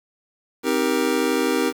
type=chord; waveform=square; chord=C minor seventh; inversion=none; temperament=just; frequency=261.6 / 314 / 392.4 / 470.9 Hz; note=C4 / Eb4 / G4 / Bb4; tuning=0 / +16 / +2 / +18 cents; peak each=-25 dBFS; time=0.63-1.73 s; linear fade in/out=50 ms; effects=7-bit